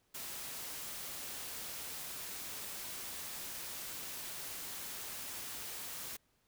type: noise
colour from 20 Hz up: white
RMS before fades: -44 dBFS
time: 0.14-6.17 s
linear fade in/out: 10 ms
effects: pink hiss -75 dBFS RMS until 6.47 s